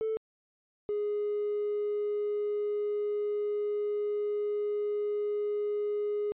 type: tone pair in turn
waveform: triangle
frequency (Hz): 440 / 415.3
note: A4 / G#4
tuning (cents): 0 / 0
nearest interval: minor second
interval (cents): 100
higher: first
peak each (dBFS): -25 / -25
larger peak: neither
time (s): 0.01-0.17 / 0.89-6.32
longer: second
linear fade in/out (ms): 0
effects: tanh soft clip ceiling -25 dBFS + resampled to 8000 Hz